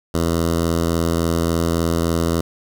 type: tone with notch filter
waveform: 10% pulse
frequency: 83.5 Hz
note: E2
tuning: 23 cents sharp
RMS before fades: -19 dBFS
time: 0.14-2.41 s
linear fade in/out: 5 ms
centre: 2300 Hz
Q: 1.2
effects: 8-bit